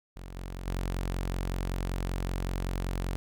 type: tone with level steps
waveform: sawtooth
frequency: 45.25 Hz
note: F#1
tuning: 38 cents flat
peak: -37 / -33 / -26 dBFS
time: 0.16-3.16 s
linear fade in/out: 0 ms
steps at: 0.35 / 0.66 s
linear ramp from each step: 5 ms
effects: none